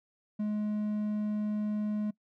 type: tone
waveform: triangle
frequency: 210.7 Hz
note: G#3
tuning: 25 cents sharp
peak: -27 dBFS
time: 0.39-2.11 s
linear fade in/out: 10 ms
effects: noise-tail reverb RT60 0.1 s tail -22 dB re dry